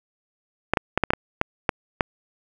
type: clicks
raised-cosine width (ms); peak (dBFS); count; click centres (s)
0.5; -3; 9; 0.736 / 0.772 / 0.976 / 1.037 / 1.105 / 1.135 / 1.414 / 1.692 / 2.008
effects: 7-bit